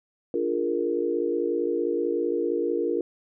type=chord; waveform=sine; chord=Bb dominant seventh; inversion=first; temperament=equal; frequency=293.7 / 349.2 / 415.3 / 466.2 Hz; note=D4 / F4 / Ab4 / Bb4; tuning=0 / 0 / 0 / 0 cents; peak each=-31 / -27 / -31 / -27 dBFS; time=0.34-3.01 s; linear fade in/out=2 ms; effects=none